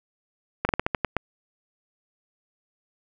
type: slowing click train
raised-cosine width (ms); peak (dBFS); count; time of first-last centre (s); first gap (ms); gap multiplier
0.5; -7; 8; 0.65-1.167; 40; 1.2
effects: none